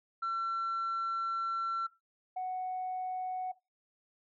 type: tone pair in turn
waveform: sine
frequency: 1350 / 740.8 Hz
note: E6 / F#5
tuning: +41 / +2 cents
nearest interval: minor seventh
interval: 1039 cents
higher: first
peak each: -29 / -32 dBFS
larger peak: first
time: 0.22-1.87 / 2.36-3.52 s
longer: first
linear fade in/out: 10 ms
effects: noise-tail reverb RT60 0.2 s tail -17 dB re dry + tanh soft clip ceiling -30 dBFS